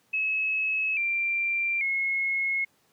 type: tone with pitch steps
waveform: sine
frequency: 2580 / 2366 / 2170 Hz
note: E7 / D7 / C#7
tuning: -38 / +12 / -37 cents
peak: -24 dBFS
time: 0.13-2.65 s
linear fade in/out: 10 ms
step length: 840 ms
effects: pink hiss -66 dBFS RMS until 2.92 s + high-pass 150 Hz 12 dB/octave